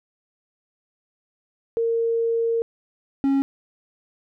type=tone pair in turn; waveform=sine / triangle; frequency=460 / 274 Hz; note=A#4 / C#4; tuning=-23 / -20 cents; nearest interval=major sixth; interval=897 cents; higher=first; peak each=-19 / -15 dBFS; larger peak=second; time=1.77-2.62 / 3.24-3.42 s; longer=first; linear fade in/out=0 ms; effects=none